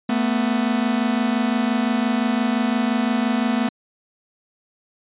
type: tone pair together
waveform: 45% pulse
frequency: 222.1 / 247.9 Hz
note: A3 / B3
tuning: +16 / +7 cents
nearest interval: major second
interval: 191 cents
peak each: -21 / -21 dBFS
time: 0.09-3.69 s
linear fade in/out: 5 ms
effects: resampled to 8000 Hz